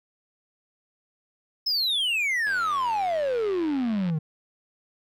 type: exponential sweep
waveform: triangle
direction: down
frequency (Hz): 5274 to 150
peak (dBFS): -21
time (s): 1.66-4.19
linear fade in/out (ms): 10
type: click train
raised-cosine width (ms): 0.3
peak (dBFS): -25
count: 153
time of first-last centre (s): 2.47-4.099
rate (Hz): 93.3
effects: none